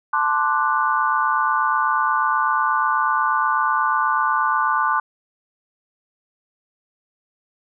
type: chord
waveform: sine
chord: D dominant seventh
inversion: second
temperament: equal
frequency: 880 / 1046.5 / 1174.7 / 1480 Hz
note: A5 / C6 / D6 / F#6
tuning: 0 / 0 / 0 / 0 cents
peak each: -23 / -22 / -21 / -23 dBFS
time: 0.13-5 s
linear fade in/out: 5 ms
effects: none